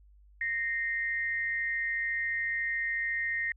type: tone pair together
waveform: sine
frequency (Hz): 1851 / 2085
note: A#6 / C7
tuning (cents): -13 / -7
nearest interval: major second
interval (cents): 206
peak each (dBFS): -30 / -34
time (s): 0.41-3.52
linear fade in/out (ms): 2
effects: added 50 Hz sine -55 dBFS peak until 3.56 s